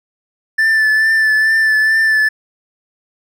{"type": "tone with vibrato", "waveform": "triangle", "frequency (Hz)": 1760, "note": "A6", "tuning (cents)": 0, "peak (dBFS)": -8, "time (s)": [0.58, 2.29], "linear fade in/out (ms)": 10, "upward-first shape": "triangle", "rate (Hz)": 2.3, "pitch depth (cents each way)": 29, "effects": []}